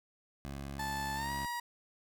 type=tone; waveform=15% pulse; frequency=69.3 Hz; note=C#2; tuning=in tune; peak=-34 dBFS; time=0.45-1.46 s; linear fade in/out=0 ms
type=tone with pitch glide; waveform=30% pulse; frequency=877 to 956.4 Hz; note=A5 to A#5; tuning=-6 to +44 cents; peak=-33 dBFS; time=0.79-1.6 s; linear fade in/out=5 ms; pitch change=+150 cents; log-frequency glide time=1.15-1.31 s
effects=none